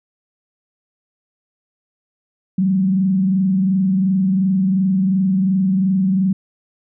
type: tone with frequency modulation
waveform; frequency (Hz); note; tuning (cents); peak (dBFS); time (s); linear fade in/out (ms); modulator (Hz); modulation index
sine; 189.7; F#3; +43; -13; 2.58-6.33; 5; 22.8; 0.46
effects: none